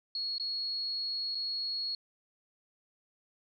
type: tone with dropouts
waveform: sine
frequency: 4328 Hz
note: C#8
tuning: 42 cents flat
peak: -32 dBFS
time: 0.15-1.95 s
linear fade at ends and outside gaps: 2 ms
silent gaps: 0.382-0.398 / 1.348-1.352 s
effects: none